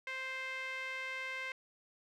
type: tone with band-pass filter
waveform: sawtooth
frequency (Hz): 523.3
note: C5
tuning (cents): 0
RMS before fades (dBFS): -41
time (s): 0.07-1.52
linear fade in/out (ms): 2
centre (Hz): 2100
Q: 3.2
effects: none